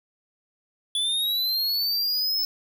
square linear sweep, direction up, 3428 to 5274 Hz, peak -23 dBFS, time 0.95-2.45 s, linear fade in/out 2 ms, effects none

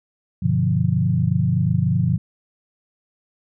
sine chord, G dominant seventh, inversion none, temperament equal, 98 / 123.47 / 146.83 / 174.61 Hz, G2 / B2 / D3 / F3, 0 / 0 / 0 / 0 cents, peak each -23 / -21 / -22 / -21 dBFS, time 0.42-2.18 s, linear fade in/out 10 ms, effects none

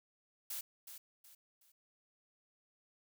blue noise with echo, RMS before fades -42 dBFS, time 0.5-0.61 s, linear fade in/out 5 ms, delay 370 ms, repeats 3, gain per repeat -9 dB, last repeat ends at 1.72 s, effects none

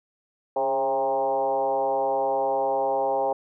sine tone with frequency modulation, 670 Hz, E5, 28 cents sharp, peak -21 dBFS, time 0.56-3.33 s, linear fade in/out 5 ms, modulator 130 Hz, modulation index 1.8, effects none

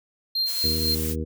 triangle tone with tremolo, 4186 Hz, C8, in tune, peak -19 dBFS, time 0.35-0.95 s, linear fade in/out 5 ms, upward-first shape triangle, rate 4 Hz, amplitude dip 70%
blue noise, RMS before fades -31 dBFS, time 0.45-1.16 s, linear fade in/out 50 ms
harmonic tone, 79 Hz, D#2, 27 cents sharp, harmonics 1 / 2 / 3 / 4 / 5 / 6, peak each -28 / -34 / -32 / -35 / -37 / -35 dBFS, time 0.63-1.25 s, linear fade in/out 20 ms
effects none

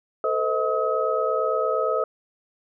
sine tone cluster, 444.3 / 513 / 635 / 1274 Hz, A4 / C5 / D#5 / D#6, +17 / -34 / +35 / +41 cents, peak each -26 dBFS, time 0.24-2.04 s, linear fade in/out 2 ms, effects none

